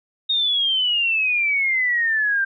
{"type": "exponential sweep", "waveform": "sine", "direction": "down", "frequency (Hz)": [3729, 1567], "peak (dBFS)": -17, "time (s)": [0.29, 2.45], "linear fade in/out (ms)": 10, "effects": []}